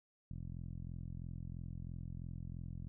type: tone with low-pass filter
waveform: 10% pulse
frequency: 43.01 Hz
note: F1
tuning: 26 cents flat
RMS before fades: -45 dBFS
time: 0.31-2.88 s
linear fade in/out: 0 ms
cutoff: 150 Hz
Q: 1.1
effects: none